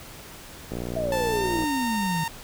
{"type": "click train", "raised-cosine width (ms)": 2, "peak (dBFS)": -18, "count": 56, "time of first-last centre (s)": [0.72, 1.64], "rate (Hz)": 59.8}
{"type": "exponential sweep", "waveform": "sine", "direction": "down", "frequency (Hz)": [659.3, 155.56], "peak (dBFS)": -25, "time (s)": [0.96, 2.24], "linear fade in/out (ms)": 5}
{"type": "tone with pitch glide", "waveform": "sawtooth", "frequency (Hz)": [880, 918.4], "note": ["A5", "A#5"], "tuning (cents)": [0, -26], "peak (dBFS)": -23, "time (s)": [1.12, 2.28], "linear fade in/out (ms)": 2, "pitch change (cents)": 74, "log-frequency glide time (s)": [1.27, 1.52]}
{"effects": ["pink hiss -43 dBFS RMS until 2.43 s"]}